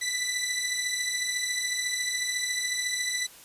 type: beating tone pair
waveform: 15% pulse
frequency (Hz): 1975.5 / 1989.5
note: B6 / B6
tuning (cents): 0 / +12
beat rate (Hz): 14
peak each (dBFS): -26 / -23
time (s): 0.01-3.27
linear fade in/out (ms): 10
effects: white hiss -50 dBFS RMS until 3.44 s + resampled to 32000 Hz